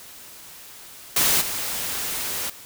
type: noise with level steps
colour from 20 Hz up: white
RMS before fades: -19 / -28 dBFS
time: 1.16-2.5 s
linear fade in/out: 5 ms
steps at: 1.4 s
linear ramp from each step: 20 ms
effects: white hiss -43 dBFS RMS until 2.65 s